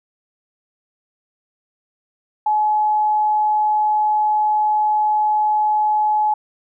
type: tone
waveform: sine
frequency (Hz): 850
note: G#5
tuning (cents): +40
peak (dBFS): -14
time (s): 2.46-6.34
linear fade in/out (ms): 5
effects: none